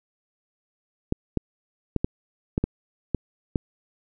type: clicks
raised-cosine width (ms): 3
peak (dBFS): -9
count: 8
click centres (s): 1.124 / 1.373 / 1.963 / 2.045 / 2.579 / 2.64 / 3.147 / 3.558
effects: none